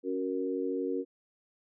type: chord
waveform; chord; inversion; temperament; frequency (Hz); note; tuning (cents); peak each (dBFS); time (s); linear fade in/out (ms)
sine; F# major; second; equal; 277.2 / 370 / 466.2; C#4 / F#4 / A#4; 0 / 0 / 0; -34; 0.03-1.05; 50
effects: none